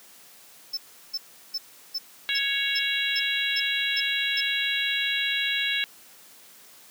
triangle tone bursts, 5274 Hz, E8, in tune, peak -25 dBFS, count 10, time 0.73-4.41 s, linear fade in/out 10 ms, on 44 ms, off 360 ms
harmonic tone, 554.4 Hz, C#5, in tune, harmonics 3 / 4 / 5 / 6 / 7, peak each -30 / -30 / -30 / -30 / -30 dBFS, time 2.29-5.84 s, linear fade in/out 0 ms
effects white hiss -51 dBFS RMS until 6.9 s + high-pass 150 Hz 12 dB/octave

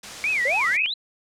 white noise, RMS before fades -35 dBFS, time 0.03-0.77 s, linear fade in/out 5 ms
sine tone with vibrato, 2217 Hz, C#7, in tune, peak -20 dBFS, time 0.24-0.86 s, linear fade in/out 0 ms, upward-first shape sine, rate 3.9 Hz, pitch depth 260 cents each way
sine exponential sweep, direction up, 498.7 to 4149 Hz, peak -24 dBFS, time 0.45-0.94 s, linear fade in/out 5 ms
effects low-pass 7000 Hz 12 dB/octave

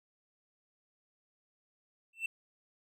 triangle tone with exponential growth, 2680 Hz, E7, 28 cents sharp, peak -27 dBFS, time 2.13-2.26 s, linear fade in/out 5 ms, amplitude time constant 27 ms, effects none

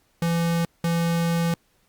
square tone pair in turn, 168.4 / 168.4 Hz, E3 / E3, +37 / +37 cents, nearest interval unison, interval 0 cents, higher neither, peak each -21 dBFS, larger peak neither, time 0.22-0.65 / 0.84-1.54 s, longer second, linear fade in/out 2 ms, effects pink hiss -65 dBFS RMS until 1.88 s + Opus 48 kbps

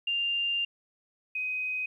sine tone pair in turn, 2794 / 2512 Hz, F7 / D#7, 0 / +16 cents, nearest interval major second, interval 184 cents, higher first, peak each -26 / -29 dBFS, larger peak first, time 0.07-0.65 / 1.35-1.86 s, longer first, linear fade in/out 5 ms, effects 11-bit

